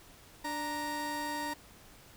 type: tone pair together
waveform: 30% pulse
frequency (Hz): 294.3 / 934.3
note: D4 / A#5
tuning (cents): +4 / +4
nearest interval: octave + minor sixth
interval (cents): 2000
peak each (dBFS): -37 / -33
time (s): 0.44-1.54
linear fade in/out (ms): 10
effects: pink hiss -56 dBFS RMS until 2.16 s